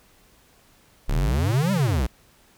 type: exponential two-way sweep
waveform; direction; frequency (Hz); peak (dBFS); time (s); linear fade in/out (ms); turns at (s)
square; up then down; 31.31 to 204.9 to 54.5; -21; 1.08-2.07; 10; 1.72
type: tone with pitch glide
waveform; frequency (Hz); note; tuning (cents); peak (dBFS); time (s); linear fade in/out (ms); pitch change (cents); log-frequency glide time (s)
triangle; 137.7 to 135.26; C#3 to C#3; -11 to -42; -24; 1.1-2.04; 50; -31; 1.34-1.48
effects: pink hiss -57 dBFS RMS until 2.57 s